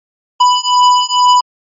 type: beating tone pair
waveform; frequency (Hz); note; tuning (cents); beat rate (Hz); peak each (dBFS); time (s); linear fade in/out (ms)
square; 990 / 992.2; B5 / B5; +4 / +8; 2.2; -11; 0.4-1.41; 10
effects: MP3 32 kbps